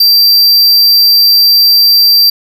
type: tone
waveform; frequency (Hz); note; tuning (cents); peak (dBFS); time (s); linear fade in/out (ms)
square; 4699; D8; 0; -4; 0-2.3; 5
effects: none